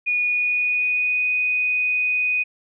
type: tone with pitch glide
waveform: sine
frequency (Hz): 2455 to 2489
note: D#7 to D#7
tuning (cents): -24 to 0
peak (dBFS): -18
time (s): 0.06-2.44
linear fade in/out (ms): 20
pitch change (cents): +24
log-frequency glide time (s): 0.25-1.28
effects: none